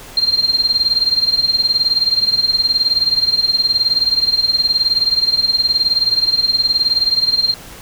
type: tone with tremolo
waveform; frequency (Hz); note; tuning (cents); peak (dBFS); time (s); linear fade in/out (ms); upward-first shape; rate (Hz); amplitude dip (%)
sine; 4186; C8; 0; -8; 0.17-7.54; 2; triangle; 19; 90
effects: pink hiss -36 dBFS RMS until 7.81 s